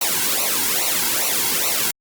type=noise with flanger; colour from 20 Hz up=white; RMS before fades=-20 dBFS; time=0.01-1.91 s; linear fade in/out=5 ms; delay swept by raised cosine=0.59 to 1.69 ms; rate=2.4 Hz; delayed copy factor=-1; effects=Opus 48 kbps